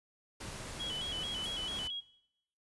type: noise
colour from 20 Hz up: pink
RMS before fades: -44 dBFS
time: 0.4-1.88 s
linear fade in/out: 10 ms
type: tone with vibrato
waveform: sine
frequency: 3150 Hz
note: G7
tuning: 8 cents sharp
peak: -36 dBFS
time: 0.79-2.01 s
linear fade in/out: 20 ms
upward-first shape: square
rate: 4.5 Hz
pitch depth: 81 cents each way
type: noise with exponential decay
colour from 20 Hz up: violet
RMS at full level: -40 dBFS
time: 1.44-1.68 s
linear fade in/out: 0 ms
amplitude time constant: 52 ms
effects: noise-tail reverb RT60 0.8 s tail -20 dB re dry + resampled to 24000 Hz